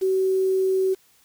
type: tone with quantisation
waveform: sine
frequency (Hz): 379.1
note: F#4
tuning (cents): +42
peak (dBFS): -18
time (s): 0.01-0.95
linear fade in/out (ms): 20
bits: 7
effects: white hiss -59 dBFS RMS until 1.24 s